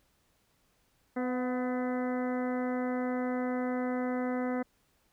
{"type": "harmonic tone with a mistuned harmonic", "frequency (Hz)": 251.7, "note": "B3", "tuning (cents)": 33, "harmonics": [1, 2, 3, 4, 5, 6, 7, 8], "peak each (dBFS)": [-31, -35, -40, -46, -45, -47, -49, -47], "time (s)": [1.16, 4.63], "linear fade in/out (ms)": 10, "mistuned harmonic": 3, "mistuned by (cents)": -32, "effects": ["pink hiss -71 dBFS RMS until 5.12 s"]}